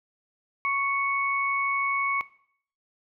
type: tone pair together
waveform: sine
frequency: 1108.7 / 2217 Hz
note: C#6 / C#7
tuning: 0 / 0 cents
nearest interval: octave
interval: 1200 cents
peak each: -26 dBFS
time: 0.65-2.21 s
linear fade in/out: 0 ms
effects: noise-tail reverb RT60 0.6 s tail -18 dB re dry